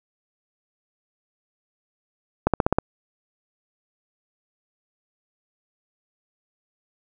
accelerating click train, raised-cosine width 1 ms, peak -3 dBFS, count 6, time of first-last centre 2.47-2.785 s, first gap 67 ms, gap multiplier 0.97, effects none

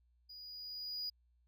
triangle tone with level ramp, 4909 Hz, D#8, 24 cents flat, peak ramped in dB -49 to -36 dBFS, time 0.29-1.1 s, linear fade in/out 10 ms, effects added 60 Hz sine -69 dBFS peak until 1.47 s

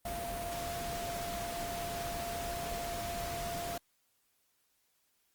sine tone in noise, 690 Hz, F5, 21 cents flat, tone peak -38 dBFS, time 0.05-3.78 s, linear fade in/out 5 ms, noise pink, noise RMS -41 dBFS, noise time 0.05-3.78 s, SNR 0 dB, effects white hiss -75 dBFS RMS until 5.34 s + Opus 32 kbps

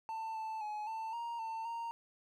triangle tone with pitch steps, 891 / 881 / 845 / 890 / 936 / 897 / 927 Hz, A5 / A5 / G#5 / A5 / A#5 / A5 / A#5, +22 / +2 / +30 / +20 / +7 / +33 / -10 cents, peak -36 dBFS, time 0.09-1.91 s, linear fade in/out 0 ms, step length 260 ms, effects none

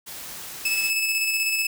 white noise, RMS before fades -37 dBFS, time 0.06-0.91 s, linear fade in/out 20 ms
sawtooth tone with tremolo, 2608 Hz, E7, 19 cents flat, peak -17 dBFS, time 0.65-1.67 s, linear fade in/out 5 ms, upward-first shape square, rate 16 Hz, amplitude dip 30%
effects none

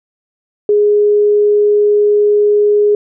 sine tone, 415.3 Hz, G#4, in tune, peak -7 dBFS, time 0.69-2.95 s, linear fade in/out 2 ms, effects none

